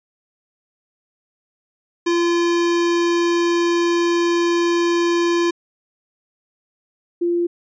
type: tone pair in turn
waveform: square / sine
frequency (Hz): 343.3 / 345.9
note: F4 / F4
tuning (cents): -30 / -17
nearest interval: unison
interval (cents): 13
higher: second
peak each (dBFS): -16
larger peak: neither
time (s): 2.06-5.51 / 7.21-7.47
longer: first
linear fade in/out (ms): 10
effects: resampled to 16000 Hz